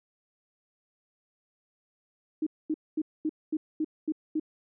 sine tone bursts, 311.1 Hz, D#4, in tune, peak -25 dBFS, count 8, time 2.42-4.398 s, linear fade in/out 5 ms, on 46 ms, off 230 ms, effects none

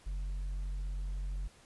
sine tone with tanh clipping, 46.25 Hz, F#1, in tune, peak -35 dBFS, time 0.06-1.48 s, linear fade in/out 10 ms, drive 4 dB, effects pink hiss -61 dBFS RMS until 1.65 s + resampled to 24000 Hz

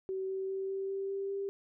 sine tone with pitch steps, 380.6 / 383 / 385.5 / 387.9 / 390.4 / 392.9 / 395.4 Hz, F#4 / G4 / G4 / G4 / G4 / G4 / G4, +49 / -40 / -29 / -18 / -7 / +4 / +15 cents, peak -33 dBFS, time 0.09-1.49 s, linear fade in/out 0 ms, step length 200 ms, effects none

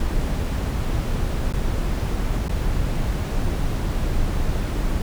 brown noise with dropouts, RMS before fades -22 dBFS, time 0-5.02 s, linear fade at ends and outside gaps 2 ms, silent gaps 1.526-1.536 / 2.483-2.493 s, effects none

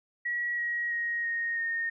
sine tone with pitch steps, 1920 / 1900.1 / 1880.5 / 1861 / 1841.8 Hz, B6 / A#6 / A#6 / A#6 / A#6, -49 / +33 / +15 / -3 / -21 cents, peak -28 dBFS, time 0.25-1.9 s, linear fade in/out 10 ms, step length 330 ms, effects none

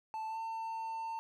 triangle tone with pitch glide, 880 to 899.5 Hz, A5 to A5, 0 to +38 cents, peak -35 dBFS, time 0.14-1.19 s, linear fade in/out 0 ms, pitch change +38 cents, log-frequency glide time 0.28-0.38 s, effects none

